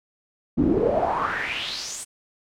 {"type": "noise with band-pass filter sweep", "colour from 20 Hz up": "brown", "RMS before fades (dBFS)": -24, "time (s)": [0.57, 2.05], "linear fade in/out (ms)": 20, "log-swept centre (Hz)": [230, 9000], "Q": 5.2, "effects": []}